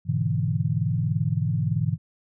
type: chord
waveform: sine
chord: E dominant seventh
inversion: first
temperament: equal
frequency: 103.83 / 123.47 / 146.83 / 164.81 Hz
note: G#2 / B2 / D3 / E3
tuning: 0 / 0 / 0 / 0 cents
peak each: -27 dBFS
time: 0.05-1.98 s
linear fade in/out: 50 ms
effects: none